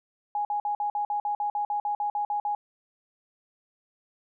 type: tone bursts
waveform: sine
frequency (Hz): 829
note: G#5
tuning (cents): -3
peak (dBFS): -25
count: 15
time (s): 0.35-2.55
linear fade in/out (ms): 2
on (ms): 100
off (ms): 50
effects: none